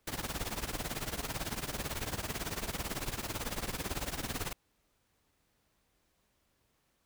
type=noise with tremolo; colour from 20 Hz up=pink; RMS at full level=-34 dBFS; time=0.07-4.53 s; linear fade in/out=5 ms; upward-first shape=triangle; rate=18 Hz; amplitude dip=90%; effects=pink hiss -75 dBFS RMS until 7.05 s